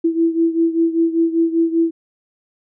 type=beating tone pair; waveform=sine; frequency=329.6 / 334.7 Hz; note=E4 / E4; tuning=0 / +26 cents; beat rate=5.1 Hz; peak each=-15 / -19 dBFS; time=0.04-1.91 s; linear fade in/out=10 ms; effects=none